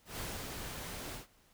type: noise with ADSR envelope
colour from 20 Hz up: pink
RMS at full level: -40 dBFS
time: 0.05-1.27 s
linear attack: 140 ms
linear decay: 250 ms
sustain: -3 dB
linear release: 130 ms
effects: pink hiss -67 dBFS RMS until 1.53 s